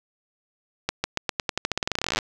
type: accelerating click train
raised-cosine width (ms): 0.2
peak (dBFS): -6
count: 27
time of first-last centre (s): 0.89-2.188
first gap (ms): 150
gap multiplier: 0.89
effects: none